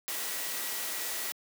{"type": "tone in noise", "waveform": "sine", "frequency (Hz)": 1929, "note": "B6", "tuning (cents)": -41, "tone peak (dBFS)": -46, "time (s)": [0.08, 1.32], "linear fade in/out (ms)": 0, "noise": "white", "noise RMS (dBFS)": -35, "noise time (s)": [0.08, 1.32], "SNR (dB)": -14, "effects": ["high-pass 300 Hz 12 dB/octave"]}